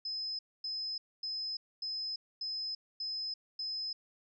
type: tone bursts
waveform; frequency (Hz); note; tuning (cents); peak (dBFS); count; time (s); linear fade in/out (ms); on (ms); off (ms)
sine; 5100; D#8; +42; -35; 7; 0.05-3.93; 5; 340; 250
effects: none